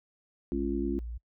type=tone; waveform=sine; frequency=58.27 Hz; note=A#1; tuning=in tune; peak=-35 dBFS; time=0.52-1.18 s; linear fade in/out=10 ms
type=chord; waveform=sine; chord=Db major; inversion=second; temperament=just; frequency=207.9 / 277.2 / 346.5 Hz; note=Ab3 / Db4 / F4; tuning=+2 / 0 / -14 cents; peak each=-35 / -32 / -32 dBFS; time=0.52-0.99 s; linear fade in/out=0 ms
effects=noise-tail reverb RT60 0.1 s tail -25 dB re dry